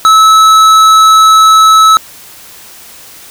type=tone with tanh clipping; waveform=sine; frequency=1300 Hz; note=E6; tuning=24 cents flat; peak=-3 dBFS; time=0.05-1.97 s; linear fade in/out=0 ms; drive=14 dB; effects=white hiss -33 dBFS RMS until 3.3 s